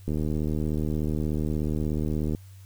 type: click train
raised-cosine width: 3 ms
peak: -16 dBFS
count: 175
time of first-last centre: 0.08-2.349 s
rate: 76.7 Hz
effects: added 96 Hz sine -44 dBFS peak until 2.65 s + white hiss -59 dBFS RMS until 2.65 s